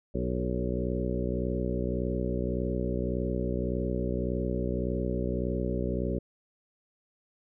harmonic tone with a mistuned harmonic, 61.74 Hz, B1, in tune, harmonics 1 / 2 / 3 / 4 / 5 / 6 / 7 / 8 / 9, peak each -33 / -36 / -34 / -36 / -39 / -36 / -38 / -42 / -38 dBFS, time 0.14-6.19 s, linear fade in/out 10 ms, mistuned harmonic 7, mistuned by +21 cents, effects none

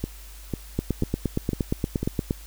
two click trains, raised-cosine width 3 ms, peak -10 / -13 dBFS, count 14 / 5, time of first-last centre 0.79-2.309 / 0.04-2.03 s, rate 8.56 / 2.01 Hz, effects added 50 Hz sine -41 dBFS peak until 2.46 s + white hiss -48 dBFS RMS until 2.46 s

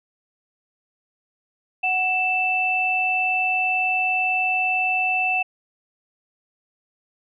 sine tone pair together, 743.9 / 2651 Hz, F#5 / E7, +9 / +9 cents, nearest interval octave + minor seventh, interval 2200 cents, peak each -24 / -20 dBFS, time 1.83-5.43 s, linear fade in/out 10 ms, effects none

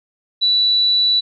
sine tone, 3951 Hz, B7, in tune, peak -12 dBFS, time 0.41-1.21 s, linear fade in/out 20 ms, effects none

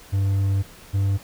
triangle tone pair in turn, 98 / 98.47 Hz, G2 / G2, 0 / +8 cents, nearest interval unison, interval 8 cents, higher second, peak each -16 dBFS, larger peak neither, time 0.12-0.63 / 0.93-1.18 s, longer first, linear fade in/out 20 ms, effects pink hiss -46 dBFS RMS until 1.23 s

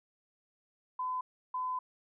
sine tone bursts at uneven times, 1013 Hz, B5, 44 cents sharp, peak -32 dBFS, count 2, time 0.99-1.21 / 1.54-1.79 s, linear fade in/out 5 ms, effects none

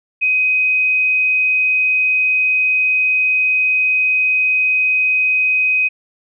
sine tone, 2515 Hz, D#7, 18 cents sharp, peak -12 dBFS, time 0.21-5.89 s, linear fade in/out 20 ms, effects none

